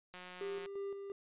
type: click train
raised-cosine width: 0.3 ms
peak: -34 dBFS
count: 95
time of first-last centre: 0.14-0.659 s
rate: 181 Hz
type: tone with tremolo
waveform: triangle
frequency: 397.1 Hz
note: G4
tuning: 22 cents sharp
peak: -36 dBFS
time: 0.41-1.12 s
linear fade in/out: 2 ms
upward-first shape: square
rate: 2.9 Hz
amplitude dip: 45%
effects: resampled to 8000 Hz